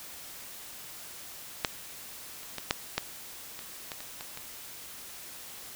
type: clicks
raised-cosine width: 0.2 ms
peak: -7 / -30 / -17 / -7 / -9 / -23 / -19 / -25 / -22 / -23 dBFS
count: 10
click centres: 1.648 / 2.432 / 2.583 / 2.709 / 2.98 / 3.591 / 3.918 / 4.005 / 4.209 / 4.374 s
effects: white hiss -45 dBFS RMS until 5.75 s